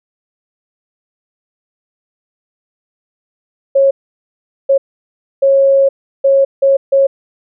sine tone bursts at uneven times, 547 Hz, C#5, 23 cents flat, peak -6 dBFS, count 6, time 3.75-3.91 / 4.69-4.78 / 5.42-5.89 / 6.24-6.45 / 6.62-6.77 / 6.92-7.07 s, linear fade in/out 10 ms, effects none

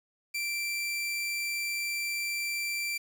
sawtooth tone, 2349 Hz, D7, in tune, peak -27 dBFS, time 0.34-2.98 s, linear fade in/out 10 ms, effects 9-bit

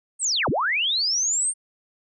sine linear two-way sweep, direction down then up, 8870 to 87.31 to 8870 Hz, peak -20 dBFS, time 0.19-1.54 s, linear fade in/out 50 ms, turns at 0.49 s, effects none

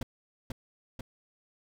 brown noise with echo, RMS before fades -29 dBFS, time 0.01-0.03 s, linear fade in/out 5 ms, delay 490 ms, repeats 2, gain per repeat -3 dB, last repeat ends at 1.01 s, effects none

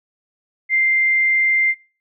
sine tone, 2093 Hz, C7, in tune, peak -13 dBFS, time 0.69-1.75 s, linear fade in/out 50 ms, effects noise-tail reverb RT60 0.4 s tail -25 dB re dry

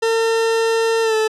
40% pulse tone with pitch glide, 453.3 to 436.6 Hz, A#4 to A4, -48 to -13 cents, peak -14 dBFS, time 0.02-1.28 s, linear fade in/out 10 ms, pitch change -65 cents, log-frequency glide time 1.03-1.15 s, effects low-pass 8000 Hz 12 dB/octave

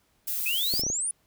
violet noise, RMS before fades -30 dBFS, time 0.27-0.82 s, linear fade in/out 10 ms
sine exponential sweep, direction up, 2489 to 9956 Hz, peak -26 dBFS, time 0.46-1.11 s, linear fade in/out 2 ms
clicks, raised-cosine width 2 ms, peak -22 dBFS, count 5, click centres 0.738 / 0.795 / 0.836 / 0.866 / 0.901 s
effects pink hiss -68 dBFS RMS until 1.26 s

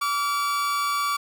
40% pulse tone pair together, 1152 / 1390.1 Hz, D6 / F6, -34 / -8 cents, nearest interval minor third, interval 326 cents, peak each -22 / -32 dBFS, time 0.01-1.17 s, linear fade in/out 10 ms, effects none

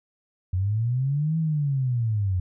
sine linear two-way sweep, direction up then down, 88.5 to 163.5 to 88.5 Hz, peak -21 dBFS, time 0.53-2.4 s, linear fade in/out 5 ms, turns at 1.38 s, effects none

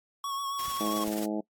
square tone with vibrato, 1108.7 Hz, C#6, in tune, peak -32 dBFS, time 0.24-1.04 s, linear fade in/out 2 ms, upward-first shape sine, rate 7.3 Hz, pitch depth 28 cents each way
white noise with tremolo, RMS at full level -39 dBFS, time 0.59-1.26 s, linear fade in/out 5 ms, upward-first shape sine, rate 19 Hz, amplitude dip 50%
clicks, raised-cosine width 5 ms, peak -35 dBFS, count 2, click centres 0.682 / 1.079 s
harmonic tone, 106 Hz, G#2, 36 cents sharp, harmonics 2 / 3 / 4 / 5 / 6 / 7 / 8, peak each -33 / -32 / -39 / -40 / -38 / -44 / -45 dBFS, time 0.8-1.41 s, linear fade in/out 10 ms
effects noise-tail reverb RT60 0.1 s tail -21 dB re dry + AAC 64 kbps

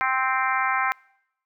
harmonic tone, 261.6 Hz, C4, in tune, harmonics 3 / 4 / 5 / 6 / 7 / 8 / 9, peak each -28 / -26 / -27 / -28 / -32 / -29 / -34 dBFS, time 0.01-0.92 s, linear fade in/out 0 ms, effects noise-tail reverb RT60 0.8 s tail -26 dB re dry

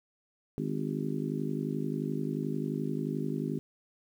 harmonic tone with a mistuned harmonic, 51.4 Hz, G#1, 17 cents flat, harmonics 3 / 4 / 5 / 6 / 7 / 8, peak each -35 / -37 / -35 / -40 / -40 / -41 dBFS, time 0.58-3.59 s, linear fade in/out 0 ms, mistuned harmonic 8, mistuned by -41 cents, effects 10-bit

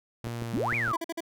sawtooth tone with vibrato, 116.54 Hz, A#2, in tune, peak -29 dBFS, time 0.24-0.92 s, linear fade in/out 0 ms, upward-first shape sine, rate 2.4 Hz, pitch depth 17 cents each way
click train, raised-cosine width 2 ms, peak -23 dBFS, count 5, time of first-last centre 0.27-0.879 s, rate 6.57 Hz
sine exponential two-way sweep, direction up then down, 180 to 2489 to 953 Hz, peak -26 dBFS, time 0.53-0.97 s, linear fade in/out 5 ms, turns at 0.75 s
25% pulse tone bursts, 332.6 Hz, E4, 16 cents sharp, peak -27 dBFS, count 4, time 0.93-1.206 s, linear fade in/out 5 ms, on 33 ms, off 48 ms
effects none

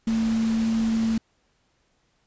sine tone in noise, 224.6 Hz, A3, 36 cents sharp, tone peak -20 dBFS, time 0.07-1.18 s, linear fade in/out 5 ms, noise pink, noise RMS -37 dBFS, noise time 0.07-1.18 s, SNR +14 dB, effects pink hiss -68 dBFS RMS until 2.26 s + resampled to 16000 Hz

